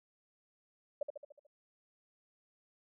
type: tone with echo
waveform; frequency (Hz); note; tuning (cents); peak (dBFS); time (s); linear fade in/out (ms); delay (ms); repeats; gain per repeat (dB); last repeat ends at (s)
sine; 579; D5; -25; -31; 1.01-1.03; 5; 73; 6; -5; 1.468
effects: none